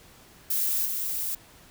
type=noise with level steps; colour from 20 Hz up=violet; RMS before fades=-26 / -30 dBFS; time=0.5-1.35 s; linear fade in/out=5 ms; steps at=0.85 s; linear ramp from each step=10 ms; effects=pink hiss -53 dBFS RMS until 1.7 s